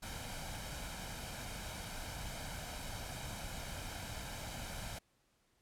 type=noise with comb filter; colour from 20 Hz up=pink; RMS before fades=-44 dBFS; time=0.02-4.99 s; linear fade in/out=10 ms; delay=1.3 ms; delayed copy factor=+0.55; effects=pink hiss -75 dBFS RMS until 5.61 s + low-pass 12000 Hz 12 dB/octave